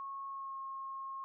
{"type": "tone with pitch glide", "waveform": "sine", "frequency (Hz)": [1094, 1078.9], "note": ["C#6", "C#6"], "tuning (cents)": [-23, -47], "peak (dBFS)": -40, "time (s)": [0, 1.24], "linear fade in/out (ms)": 0, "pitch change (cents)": -24, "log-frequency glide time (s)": [0.28, 0.58], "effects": []}